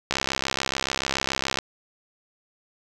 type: click train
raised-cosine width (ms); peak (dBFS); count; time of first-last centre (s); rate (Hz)
0.2; -6; 100; 0.11-1.588; 67
effects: none